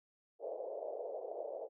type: band-pass noise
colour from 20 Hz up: pink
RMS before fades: -43 dBFS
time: 0.39-1.69 s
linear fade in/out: 50 ms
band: 440 to 670 Hz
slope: 48 dB/octave
effects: none